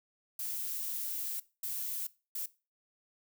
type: noise bursts at uneven times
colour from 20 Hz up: violet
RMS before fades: -37 dBFS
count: 3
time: 0.39-1.4 / 1.63-2.07 / 2.35-2.46 s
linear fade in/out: 5 ms
effects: noise-tail reverb RT60 0.3 s tail -19 dB re dry